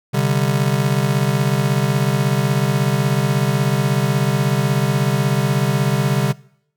square chord, C suspended second, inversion none, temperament just, 130.81 / 147.16 / 196.22 Hz, C3 / D3 / G3, 0 / +4 / +2 cents, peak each -19 / -20 / -23 dBFS, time 0.13-6.33 s, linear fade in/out 20 ms, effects noise-tail reverb RT60 0.7 s tail -23 dB re dry

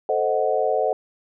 sine chord, A diminished seventh, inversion none, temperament equal, 440 / 523.3 / 622.3 / 740 Hz, A4 / C5 / Eb5 / Gb5, 0 / 0 / 0 / 0 cents, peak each -24 dBFS, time 0.09-0.93 s, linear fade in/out 2 ms, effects none

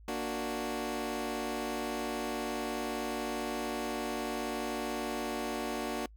20% pulse chord, Bb augmented, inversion none, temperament equal, 233.1 / 293.7 / 370 Hz, Bb3 / D4 / F#4, 0 / 0 / 0 cents, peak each -33 dBFS, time 0.08-6.06 s, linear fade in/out 2 ms, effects noise-tail reverb RT60 0.1 s tail -26 dB re dry + added 53 Hz sine -51 dBFS peak until 6.16 s

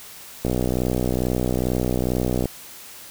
click train, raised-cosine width 2 ms, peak -9 dBFS, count 126, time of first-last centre 0.45-2.456 s, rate 62.3 Hz, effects white hiss -41 dBFS RMS until 3.1 s

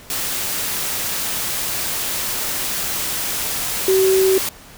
sine tone in noise, 380.3 Hz, F#4, 48 cents sharp, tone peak -12 dBFS, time 3.88-4.38 s, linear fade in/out 2 ms, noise white, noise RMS -23 dBFS, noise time 0.1-4.49 s, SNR +8 dB, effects pink hiss -42 dBFS RMS until 4.77 s

